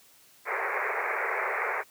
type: band-pass noise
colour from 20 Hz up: white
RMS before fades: -30 dBFS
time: 0.45-1.84 s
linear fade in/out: 50 ms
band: 380 to 2300 Hz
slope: 96 dB/octave
effects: white hiss -58 dBFS RMS until 1.9 s + high-pass 80 Hz 12 dB/octave